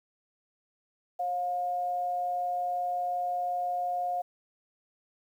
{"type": "tone pair together", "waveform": "sine", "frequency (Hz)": [538.6, 713], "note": ["C#5", "F5"], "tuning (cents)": [-50, 36], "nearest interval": "perfect fourth", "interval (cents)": 486, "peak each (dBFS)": [-40, -28], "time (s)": [1.19, 4.22], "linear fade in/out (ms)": 10, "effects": ["10-bit"]}